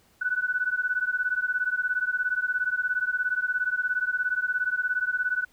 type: beating tone pair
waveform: sine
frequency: 1480 / 1497 Hz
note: F#6 / F#6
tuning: 0 / +20 cents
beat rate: 17 Hz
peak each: -27 dBFS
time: 0.21-5.45 s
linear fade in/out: 10 ms
effects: pink hiss -62 dBFS RMS until 5.52 s